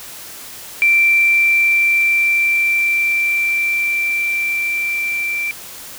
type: tone with level ramp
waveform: sine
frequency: 2349 Hz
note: D7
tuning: in tune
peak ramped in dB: -9 to -18 dBFS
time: 0.82-5.51 s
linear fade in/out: 0 ms
effects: white hiss -34 dBFS RMS until 5.98 s